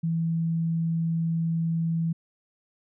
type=tone; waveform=sine; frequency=164.81 Hz; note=E3; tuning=in tune; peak=-23 dBFS; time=0.03-2.13 s; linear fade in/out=10 ms; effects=none